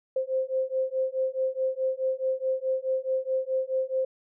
sine beating tone pair, 521 / 525.7 Hz, C5 / C5, -7 / +8 cents, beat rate 4.7 Hz, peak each -28 dBFS, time 0.16-4.05 s, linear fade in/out 5 ms, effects none

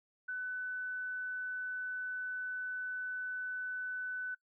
sine tone, 1500 Hz, F#6, 23 cents sharp, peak -36 dBFS, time 0.28-4.35 s, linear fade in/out 10 ms, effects noise-tail reverb RT60 0.1 s tail -24 dB re dry

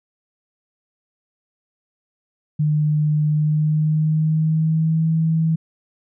sine tone with pitch glide, 151.3 to 161.23 Hz, D#3 to E3, -48 to -38 cents, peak -15 dBFS, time 2.59-5.56 s, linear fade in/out 10 ms, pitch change +110 cents, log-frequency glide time 3.29-5.08 s, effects none

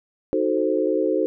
sine chord, D# diminished seventh, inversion none, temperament equal, 311.1 / 370 / 440 / 523.3 Hz, D#4 / F#4 / A4 / C5, 0 / 0 / 0 / 0 cents, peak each -24 dBFS, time 0.33-1.26 s, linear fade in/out 0 ms, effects none

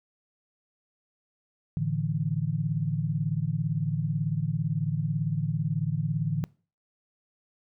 sine chord, A suspended fourth, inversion none, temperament equal, 110 / 146.83 / 164.81 Hz, A2 / D3 / E3, 0 / 0 / 0 cents, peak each -32 / -28 / -30 dBFS, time 1.77-6.44 s, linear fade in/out 0 ms, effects noise-tail reverb RT60 0.4 s tail -24 dB re dry

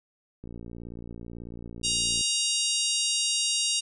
click train, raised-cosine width 3 ms, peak -28 dBFS, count 104, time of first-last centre 0.44-2.21 s, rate 58.2 Hz
harmonic tone, 940 Hz, A#5, 14 cents sharp, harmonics 3 / 4 / 5 / 6 / 7 / 8 / 9 / 10, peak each -30 / -31 / -32 / -33 / -33 / -34 / -35 / -35 dBFS, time 1.83-3.81 s, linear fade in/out 20 ms
effects none

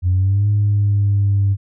sine exponential two-way sweep, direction up then down, 88.5 to 103.83 to 98.7 Hz, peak -11 dBFS, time 0.02-1.57 s, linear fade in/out 50 ms, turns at 0.48 s, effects tanh soft clip ceiling -9 dBFS

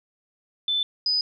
sine tone pair in turn, 3520 / 4988 Hz, A7 / D#8, 0 / +3 cents, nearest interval tritone, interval 603 cents, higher second, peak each -21 / -20 dBFS, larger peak second, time 0.68-0.83 / 1.06-1.21 s, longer neither, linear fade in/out 2 ms, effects none

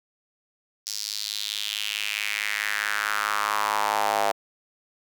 square tone with high-pass filter sweep, 52.3 Hz, G#1, 13 cents sharp, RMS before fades -27 dBFS, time 0.86-4.32 s, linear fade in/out 10 ms, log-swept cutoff 5300 to 690 Hz, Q 3.4, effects none

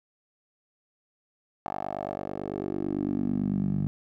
10% pulse tone with band-pass filter sweep, 49 Hz, G1, in tune, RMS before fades -30 dBFS, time 1.66-3.87 s, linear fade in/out 0 ms, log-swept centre 820 to 160 Hz, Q 3.4, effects none

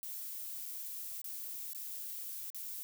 violet noise with dropouts, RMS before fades -43 dBFS, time 0.03-2.83 s, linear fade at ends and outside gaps 0 ms, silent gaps 0.656-0.66 / 1.216-1.243 / 1.733-1.748 / 2.502-2.546 s, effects none

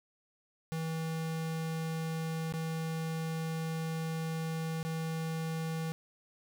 square tone with dropouts, 161.6 Hz, E3, 34 cents flat, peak -34 dBFS, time 0.72-5.92 s, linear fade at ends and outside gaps 0 ms, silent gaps 2.524-2.538 / 4.829-4.85 s, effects none

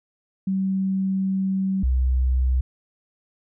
sine tone pair in turn, 191.4 / 63.87 Hz, G3 / C2, -41 / -41 cents, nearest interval octave + perfect fifth, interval 1900 cents, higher first, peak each -20 / -17 dBFS, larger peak second, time 0.47-1.83 / 1.83-2.61 s, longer first, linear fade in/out 5 ms, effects none

